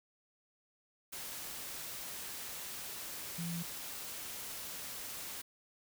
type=tone in noise; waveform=sine; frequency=170 Hz; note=F3; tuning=46 cents flat; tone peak=-37 dBFS; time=3.38-3.63 s; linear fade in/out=10 ms; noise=white; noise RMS=-44 dBFS; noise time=1.12-5.42 s; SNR=+4 dB; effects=none